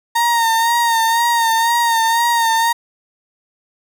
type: tone with vibrato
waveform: 35% pulse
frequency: 924 Hz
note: A#5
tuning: 16 cents flat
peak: -11 dBFS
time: 0.15-2.73 s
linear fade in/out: 10 ms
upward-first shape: sine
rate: 2 Hz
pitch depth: 43 cents each way
effects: none